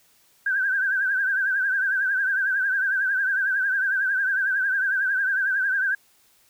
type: tone with vibrato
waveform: sine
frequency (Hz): 1565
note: G6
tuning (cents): -3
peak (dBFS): -20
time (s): 0.46-5.95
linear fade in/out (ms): 5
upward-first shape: triangle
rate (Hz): 11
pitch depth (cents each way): 96
effects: white hiss -60 dBFS RMS until 6.49 s